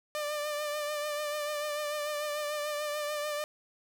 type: tone with vibrato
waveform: sawtooth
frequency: 595 Hz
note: D5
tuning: 22 cents sharp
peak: -28 dBFS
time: 0.15-3.44 s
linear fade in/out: 0 ms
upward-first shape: triangle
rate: 6.8 Hz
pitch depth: 37 cents each way
effects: none